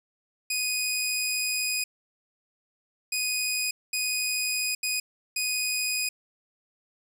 15% pulse tone bursts at uneven times, 2489 Hz, D#7, in tune, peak -19 dBFS, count 5, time 0.5-1.84 / 3.12-3.71 / 3.93-4.75 / 4.83-5 / 5.36-6.09 s, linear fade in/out 5 ms, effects none

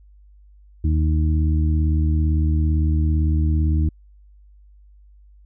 harmonic tone, 77.78 Hz, D#2, in tune, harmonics 1 / 2 / 3 / 4, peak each -16 / -26 / -31 / -28 dBFS, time 0.84-3.89 s, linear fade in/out 5 ms, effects added 50 Hz sine -46 dBFS peak until 5.45 s

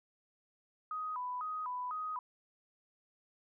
sine tone with vibrato, 1116 Hz, C#6, 11 cents sharp, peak -36 dBFS, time 0.91-2.19 s, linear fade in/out 2 ms, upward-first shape square, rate 2 Hz, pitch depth 200 cents each way, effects none

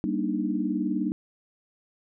sine chord, Eb major seventh, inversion first, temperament just, 194.45 / 233.3 / 291.7 / 311.1 Hz, G3 / Bb3 / D4 / Eb4, -14 / +2 / -12 / 0 cents, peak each -30 dBFS, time 0.04-1.12 s, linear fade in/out 0 ms, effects none

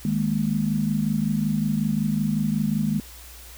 sine chord, D# suspended fourth, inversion none, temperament equal, 155.56 / 207.7 / 233.1 Hz, D#3 / G#3 / A#3, 0 / 0 / 0 cents, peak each -26 / -23 / -27 dBFS, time 0.05-3 s, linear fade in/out 2 ms, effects added 60 Hz sine -44 dBFS peak until 3.57 s + white hiss -45 dBFS RMS until 3.57 s

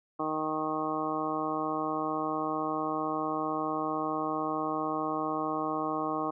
harmonic tone, 155.56 Hz, D#3, in tune, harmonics 1 / 2 / 3 / 4 / 5 / 6 / 7 / 8, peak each -46 / -34 / -38 / -38 / -36 / -44 / -34 / -40 dBFS, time 0.19-6.31 s, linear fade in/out 10 ms, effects none

